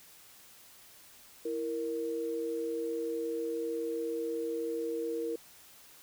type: tone pair together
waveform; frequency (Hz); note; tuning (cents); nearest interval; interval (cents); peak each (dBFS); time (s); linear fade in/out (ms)
sine; 329.9 / 466.2; E4 / A#4; +1 / 0; tritone; 599; -37 / -33; 1.45-5.36; 5
effects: white hiss -56 dBFS RMS until 6.02 s